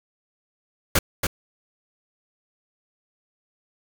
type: noise with echo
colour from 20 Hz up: pink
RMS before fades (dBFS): -18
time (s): 0.95-0.99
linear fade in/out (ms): 5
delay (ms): 280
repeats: 1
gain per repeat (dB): -5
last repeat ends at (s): 1.27
effects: none